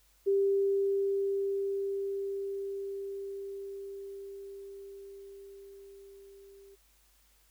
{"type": "tone with level ramp", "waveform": "sine", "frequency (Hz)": 394.7, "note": "G4", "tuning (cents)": 12, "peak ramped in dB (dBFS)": [-23, -52], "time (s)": [0.26, 6.76], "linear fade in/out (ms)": 20, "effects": ["added 50 Hz sine -67 dBFS peak until 7.5 s", "white hiss -67 dBFS RMS until 7.5 s"]}